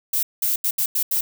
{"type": "noise bursts at uneven times", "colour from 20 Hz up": "violet", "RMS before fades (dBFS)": -21, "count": 6, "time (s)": [[0.13, 0.23], [0.42, 0.56], [0.64, 0.71], [0.78, 0.86], [0.95, 1.03], [1.11, 1.21]], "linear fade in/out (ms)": 5, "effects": []}